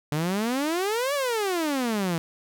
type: exponential two-way sweep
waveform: sawtooth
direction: up then down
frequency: 144.2 to 587.3 to 160.4 Hz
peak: -20 dBFS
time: 0.12-2.18 s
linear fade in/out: 0 ms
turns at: 1.14 s
effects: none